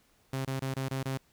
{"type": "tone bursts", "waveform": "sawtooth", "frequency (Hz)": 133.4, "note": "C3", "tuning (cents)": 34, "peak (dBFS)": -27, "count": 6, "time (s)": [0.33, 1.175], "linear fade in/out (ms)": 5, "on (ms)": 120, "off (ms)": 25, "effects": ["pink hiss -67 dBFS RMS until 1.32 s"]}